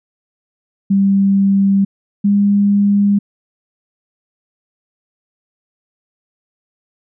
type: tone pair in turn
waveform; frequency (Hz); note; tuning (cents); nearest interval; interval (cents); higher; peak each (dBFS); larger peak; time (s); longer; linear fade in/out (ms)
sine; 196.6 / 202.2; G3 / G#3; +5 / -46; unison; 49; second; -9; neither; 0.9-1.85 / 2.24-3.19; neither; 10
effects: none